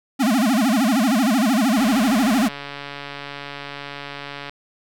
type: tone with vibrato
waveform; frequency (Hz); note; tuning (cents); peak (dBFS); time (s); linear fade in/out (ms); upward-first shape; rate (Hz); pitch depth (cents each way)
square; 239.9; A#3; +50; -16; 0.19-2.49; 20; sine; 13; 270
type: click train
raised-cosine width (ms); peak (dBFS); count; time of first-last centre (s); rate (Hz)
0.3; -16; 388; 1.77-4.495; 142
effects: none